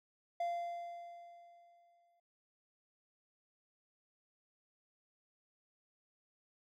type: tone with exponential decay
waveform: triangle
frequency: 691 Hz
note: F5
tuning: 19 cents flat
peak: -31 dBFS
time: 0.4-2.2 s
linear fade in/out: 5 ms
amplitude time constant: 390 ms
effects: none